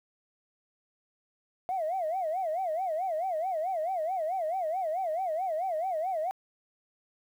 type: tone with vibrato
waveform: sine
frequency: 690 Hz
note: F5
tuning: 21 cents flat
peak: -27 dBFS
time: 1.69-6.31 s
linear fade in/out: 0 ms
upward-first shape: sine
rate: 4.6 Hz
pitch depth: 200 cents each way
effects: tanh soft clip ceiling -24 dBFS + 10-bit